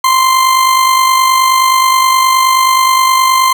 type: tone with amplitude modulation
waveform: 40% pulse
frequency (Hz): 1044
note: C6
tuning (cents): -4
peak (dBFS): -4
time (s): 0.04-3.53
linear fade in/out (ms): 5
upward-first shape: sine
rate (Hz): 49.5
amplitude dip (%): 45
effects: none